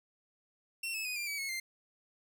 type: tone with pitch steps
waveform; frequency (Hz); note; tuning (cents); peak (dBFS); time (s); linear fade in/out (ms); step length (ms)
sawtooth; 2716 / 2601 / 2491 / 2385 / 2284 / 2187 / 2094; F7 / E7 / D#7 / D7 / D7 / C#7 / C7; -49 / -24 / +1 / +26 / -49 / -24 / +1; -32; 0.83-1.6; 5; 110
effects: none